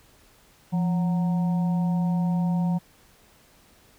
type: harmonic tone with a mistuned harmonic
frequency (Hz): 185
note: F#3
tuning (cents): 0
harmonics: 1 / 3 / 4 / 5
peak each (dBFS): -21 / -42 / -38 / -39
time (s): 0.72-2.79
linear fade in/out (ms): 20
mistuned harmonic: 1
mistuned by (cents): -110
effects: pink hiss -57 dBFS RMS until 3.98 s